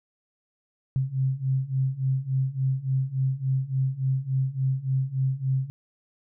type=beating tone pair; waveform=sine; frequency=130.81 / 134.31 Hz; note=C3 / C3; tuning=0 / +46 cents; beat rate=3.5 Hz; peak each=-27 / -25 dBFS; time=0.96-5.7 s; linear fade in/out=0 ms; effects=none